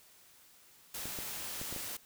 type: noise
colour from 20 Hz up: white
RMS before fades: -41 dBFS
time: 0.94-1.97 s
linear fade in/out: 5 ms
type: clicks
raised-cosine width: 2 ms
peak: -30 dBFS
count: 5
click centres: 1.056 / 1.188 / 1.615 / 1.726 / 1.763 s
effects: white hiss -61 dBFS RMS until 2.05 s